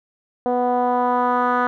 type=tone with low-pass filter sweep; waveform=10% pulse; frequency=246.9 Hz; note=B3; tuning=in tune; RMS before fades=-19 dBFS; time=0.46-1.67 s; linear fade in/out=0 ms; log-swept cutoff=630 to 1400 Hz; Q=2.4; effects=none